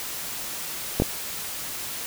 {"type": "clicks", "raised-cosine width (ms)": 2, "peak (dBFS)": -7, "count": 2, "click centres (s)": [1, 1.021], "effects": ["white hiss -33 dBFS RMS until 2.06 s"]}